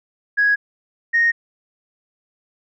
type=tone pair in turn; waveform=sine; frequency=1661.2 / 1859.4 Hz; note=G#6 / A#6; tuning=0 / -5 cents; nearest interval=major second; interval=195 cents; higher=second; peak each=-12 dBFS; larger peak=neither; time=0.37-0.56 / 1.13-1.32 s; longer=neither; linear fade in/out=20 ms; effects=tanh soft clip ceiling -8 dBFS

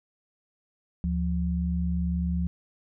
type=tone pair together; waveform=sine; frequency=73.8 / 175.53 Hz; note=D2 / F3; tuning=+9 / +9 cents; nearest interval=octave + minor third; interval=1500 cents; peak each=-27 dBFS; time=1.04-2.47 s; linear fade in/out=0 ms; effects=none

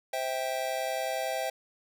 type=chord; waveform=square; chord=C major; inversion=none; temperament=just; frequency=523.3 / 654.1 / 784.9 Hz; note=C5 / E5 / G5; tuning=0 / -14 / +2 cents; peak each=-36 / -34 / -35 dBFS; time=0.13-1.5 s; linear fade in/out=5 ms; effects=none

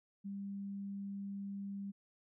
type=tone; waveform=sine; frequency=198.7 Hz; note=G3; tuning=24 cents sharp; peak=-40 dBFS; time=0.24-1.92 s; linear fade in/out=20 ms; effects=none

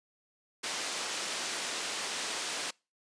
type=band-pass noise; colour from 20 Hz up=white; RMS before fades=-36 dBFS; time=0.63-2.71 s; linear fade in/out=10 ms; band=270 to 6500 Hz; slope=12 dB/octave; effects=noise-tail reverb RT60 0.3 s tail -26 dB re dry + resampled to 22050 Hz

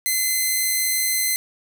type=tone; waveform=5% pulse; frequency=2051 Hz; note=C7; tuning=35 cents flat; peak=-9 dBFS; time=0.06-1.36 s; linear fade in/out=0 ms; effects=none

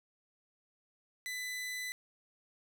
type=tone; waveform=sawtooth; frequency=2000 Hz; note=B6; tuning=21 cents sharp; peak=-34 dBFS; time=1.26-1.92 s; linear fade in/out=0 ms; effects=11-bit

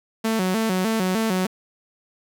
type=tone with vibrato; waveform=sawtooth; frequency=203.2 Hz; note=G#3; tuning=38 cents flat; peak=-16 dBFS; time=0.24-1.47 s; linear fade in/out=10 ms; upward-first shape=square; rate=3.3 Hz; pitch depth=160 cents each way; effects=8-bit

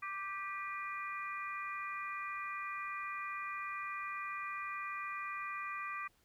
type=harmonic tone with a mistuned harmonic; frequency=392 Hz; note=G4; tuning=in tune; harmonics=3 / 4 / 5 / 6; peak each=-41 / -50 / -45 / -46 dBFS; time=0.02-6.08 s; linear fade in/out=10 ms; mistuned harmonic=6; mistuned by=+47 cents; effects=pink hiss -72 dBFS RMS until 6.24 s

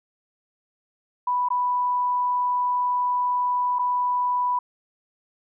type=tone with dropouts; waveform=sine; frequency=987.8 Hz; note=B5; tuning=in tune; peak=-20 dBFS; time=1.27-4.59 s; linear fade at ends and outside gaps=5 ms; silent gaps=1.487-1.503 / 3.787-3.792 s; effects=none

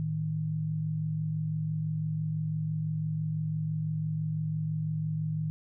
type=tone pair together; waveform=sine; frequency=110 / 155.98 Hz; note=A2 / D#3; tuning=0 / +5 cents; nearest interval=tritone; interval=605 cents; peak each=-36 / -29 dBFS; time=0-5.5 s; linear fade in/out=0 ms; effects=none

